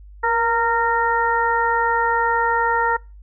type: harmonic tone with a mistuned harmonic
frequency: 461.3 Hz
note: A#4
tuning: 18 cents flat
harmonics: 1 / 2 / 3 / 4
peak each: -24 / -19 / -22 / -24 dBFS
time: 0.23-2.97 s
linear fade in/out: 10 ms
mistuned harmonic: 1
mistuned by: +36 cents
effects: noise-tail reverb RT60 0.3 s tail -26 dB re dry + added 50 Hz sine -39 dBFS peak until 3.22 s